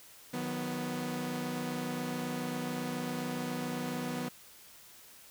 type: chord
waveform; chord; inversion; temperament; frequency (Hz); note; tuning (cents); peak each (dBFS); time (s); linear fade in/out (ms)
sawtooth; B major; first; equal with one note detuned; 155.56 / 182.87 / 246.9; D#3 / F#3 / B3; 0 / -20 / 0; -37 / -37 / -32; 0.33-4.29; 10
effects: white hiss -55 dBFS RMS until 5.3 s